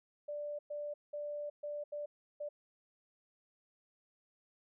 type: tone bursts at uneven times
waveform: sine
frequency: 588 Hz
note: D5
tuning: 2 cents sharp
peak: -38 dBFS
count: 6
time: 0.28-0.59 / 0.7-0.94 / 1.13-1.5 / 1.63-1.84 / 1.92-2.06 / 2.4-2.49 s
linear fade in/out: 10 ms
effects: none